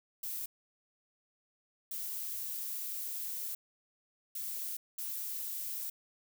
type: noise bursts at uneven times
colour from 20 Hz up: violet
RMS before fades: -39 dBFS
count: 4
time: 0.23-0.46 / 1.91-3.55 / 4.35-4.77 / 4.98-5.9 s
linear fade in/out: 5 ms
effects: none